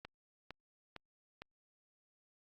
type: click train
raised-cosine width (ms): 0.3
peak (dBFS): -30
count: 4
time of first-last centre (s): 0.05-1.42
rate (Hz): 2.19
effects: Opus 48 kbps